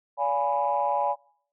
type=chord; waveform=sine; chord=D diminished seventh; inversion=none; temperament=equal with one note detuned; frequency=574.6 / 698.5 / 830.6 / 987.8 Hz; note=D5 / F5 / Ab5 / Cb6; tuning=-38 / 0 / 0 / 0 cents; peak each=-28 / -31 / -25 / -28 dBFS; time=0.17-1.16 s; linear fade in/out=50 ms; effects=noise-tail reverb RT60 0.6 s tail -25 dB re dry + tanh soft clip ceiling -13 dBFS